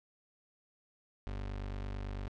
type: tone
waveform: 30% pulse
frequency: 49 Hz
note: G1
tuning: in tune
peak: -35 dBFS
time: 1.27-2.28 s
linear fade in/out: 0 ms
effects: low-pass 4000 Hz 12 dB/octave